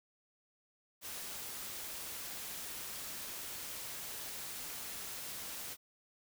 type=noise; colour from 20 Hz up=white; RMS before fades=-44 dBFS; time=1.01-5.77 s; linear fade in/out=50 ms; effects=none